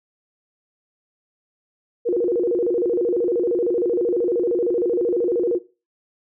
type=tone with vibrato; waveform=sine; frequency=410.1 Hz; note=G#4; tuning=22 cents flat; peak=-17 dBFS; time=2.05-5.59 s; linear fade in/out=20 ms; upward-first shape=square; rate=13 Hz; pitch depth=250 cents each way; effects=noise-tail reverb RT60 0.3 s tail -17 dB re dry